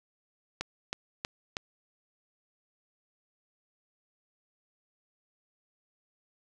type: click train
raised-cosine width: 0.2 ms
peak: -15 dBFS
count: 4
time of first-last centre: 0.61-1.568 s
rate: 3.13 Hz
effects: none